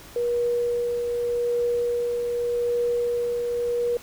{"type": "tone with tremolo", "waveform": "sine", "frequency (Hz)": 479.4, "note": "A#4", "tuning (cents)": 48, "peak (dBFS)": -20, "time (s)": [0.16, 3.97], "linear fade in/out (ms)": 2, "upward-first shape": "triangle", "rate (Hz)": 0.84, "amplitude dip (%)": 35, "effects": ["pink hiss -45 dBFS RMS until 4.02 s"]}